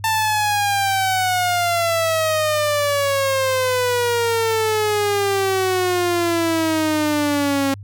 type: exponential sweep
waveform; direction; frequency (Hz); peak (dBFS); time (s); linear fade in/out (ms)
sawtooth; down; 893 to 271.9; -13; 0.04-7.74; 2
effects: added 100 Hz sine -33 dBFS peak until 7.83 s